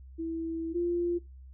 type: tone pair in turn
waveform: sine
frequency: 327.7 / 346.9 Hz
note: E4 / F4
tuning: -10 / -12 cents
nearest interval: minor second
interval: 98 cents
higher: second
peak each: -31 / -26 dBFS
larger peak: second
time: 0.18-0.74 / 0.74-1.19 s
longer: first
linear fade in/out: 20 ms
effects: noise-tail reverb RT60 0.2 s tail -19 dB re dry + added 65 Hz sine -46 dBFS peak until 1.53 s